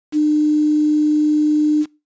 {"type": "tone with quantisation", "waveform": "sine", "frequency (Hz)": 301.9, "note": "D4", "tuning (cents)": 48, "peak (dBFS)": -12, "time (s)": [0.12, 1.86], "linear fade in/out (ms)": 50, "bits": 6, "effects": ["noise-tail reverb RT60 0.3 s tail -25 dB re dry", "resampled to 16000 Hz"]}